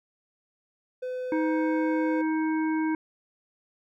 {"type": "tone", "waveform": "triangle", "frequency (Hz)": 506, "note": "B4", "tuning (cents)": 42, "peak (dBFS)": -28, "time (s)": [1.02, 2.22], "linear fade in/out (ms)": 10}
{"type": "harmonic tone", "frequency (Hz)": 315.3, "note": "D#4", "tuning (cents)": 23, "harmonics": [1, 3, 5, 7], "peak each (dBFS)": [-24, -34, -38, -41], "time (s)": [1.32, 2.95], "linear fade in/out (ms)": 2}
{"effects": []}